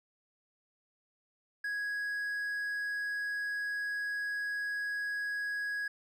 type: tone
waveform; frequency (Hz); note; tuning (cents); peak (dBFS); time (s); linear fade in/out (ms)
triangle; 1661.2; G#6; 0; -31; 1.64-5.88; 5
effects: none